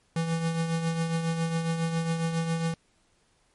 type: tone with tremolo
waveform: square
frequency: 164.81 Hz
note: E3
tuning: in tune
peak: -24 dBFS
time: 0.16-2.74 s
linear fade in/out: 2 ms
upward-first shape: triangle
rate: 7.3 Hz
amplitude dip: 55%
effects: pink hiss -67 dBFS RMS until 3.54 s + MP3 48 kbps